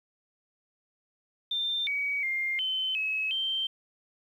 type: tone with pitch steps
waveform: sine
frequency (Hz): 3588 / 2264 / 2113 / 3065 / 2571 / 3132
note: A7 / C#7 / C7 / G7 / E7 / G7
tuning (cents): +33 / +36 / +16 / -40 / -44 / -2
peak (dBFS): -27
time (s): 1.51-3.67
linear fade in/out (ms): 5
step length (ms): 360
effects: 10-bit